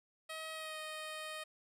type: tone with pitch glide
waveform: 10% pulse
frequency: 635 to 621.6 Hz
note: D#5 to D#5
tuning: +35 to -2 cents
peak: -34 dBFS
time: 0.29-1.44 s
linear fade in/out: 10 ms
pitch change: -37 cents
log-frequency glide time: 0.53-0.79 s
effects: resampled to 32000 Hz